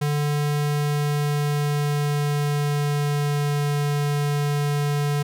square tone with pitch glide, 146.83 to 145.4 Hz, D3 to D3, 0 to -17 cents, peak -21 dBFS, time 0.01-5.23 s, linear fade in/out 10 ms, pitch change -17 cents, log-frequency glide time 0.54-3.62 s, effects none

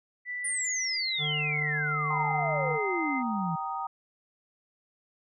sine tone with pitch glide, 1975.5 to 2075 Hz, B6 to C7, 0 to -15 cents, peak -32 dBFS, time 0.25-3.23 s, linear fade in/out 50 ms, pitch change +85 cents, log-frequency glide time 0.44-1.09 s
sine exponential sweep, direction down, 9650 to 157.9 Hz, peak -29 dBFS, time 0.44-3.56 s, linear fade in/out 10 ms
harmonic tone, 150 Hz, D3, 37 cents sharp, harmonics 1 / 3 / 5 / 7 / 9, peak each -32 / -41 / -42 / -51 / -46 dBFS, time 1.18-2.79 s, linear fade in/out 50 ms
sine chord, Eb major, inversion first, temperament just, 777.8 / 933.4 / 1244.5 Hz, G5 / Bb5 / Eb6, -14 / +2 / 0 cents, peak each -35 dBFS, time 2.1-3.87 s, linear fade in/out 5 ms
effects none

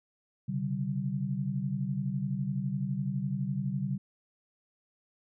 sine tone cluster, 132.4 / 144.3 / 192.4 Hz, C3 / D3 / G3, +21 / -30 / -32 cents, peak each -34 / -34 / -33 dBFS, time 0.48-3.98 s, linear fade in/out 10 ms, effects none

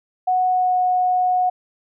sine tone with pitch glide, 737 to 731.1 Hz, F#5 to F#5, -7 to -21 cents, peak -15 dBFS, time 0.27-1.5 s, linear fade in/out 10 ms, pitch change -14 cents, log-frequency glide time 0.47-0.76 s, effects none

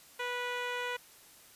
10% pulse tone with low-pass filter, 490.6 Hz, B4, 12 cents flat, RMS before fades -36 dBFS, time 0.19-0.97 s, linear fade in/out 10 ms, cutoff 3800 Hz, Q 0.77, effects white hiss -57 dBFS RMS until 1.55 s + resampled to 32000 Hz

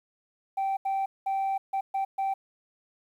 sine tone bursts at uneven times, 778 Hz, G5, 13 cents flat, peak -23 dBFS, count 6, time 0.57-0.77 / 0.85-1.06 / 1.26-1.58 / 1.73-1.81 / 1.94-2.05 / 2.18-2.34 s, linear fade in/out 10 ms, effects tanh soft clip ceiling -24 dBFS + 10-bit

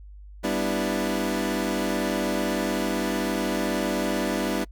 25% pulse chord, E minor seventh, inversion first, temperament equal, 196 / 246.9 / 293.7 / 329.6 Hz, G3 / B3 / D4 / E4, 0 / 0 / 0 / 0 cents, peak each -26 dBFS, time 0.43-4.65 s, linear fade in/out 20 ms, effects noise-tail reverb RT60 0.1 s tail -26 dB re dry + added 50 Hz sine -41 dBFS peak until 4.71 s

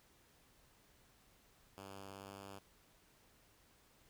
5% pulse tone with pitch glide, 98 to 98.74 Hz, G2 to G2, 0 to +13 cents, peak -39 dBFS, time 1.77-2.59 s, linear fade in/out 10 ms, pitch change +13 cents, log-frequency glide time 2.11-2.37 s, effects pink hiss -69 dBFS RMS until 4.09 s

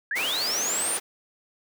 sine linear sweep, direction up, 1601 to 9500 Hz, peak -25 dBFS, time 0.11-0.97 s, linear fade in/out 2 ms
pink high-pass noise, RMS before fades -32 dBFS, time 0.15-1 s, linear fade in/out 20 ms, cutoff 420 Hz, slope 12 dB/octave
effects none

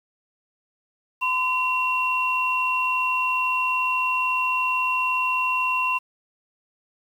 sine tone pair together, 1019.3 / 2737 Hz, C6 / F7, -46 / -36 cents, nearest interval octave + perfect fourth, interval 1710 cents, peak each -23 dBFS, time 1.21-5.99 s, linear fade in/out 20 ms, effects 8-bit

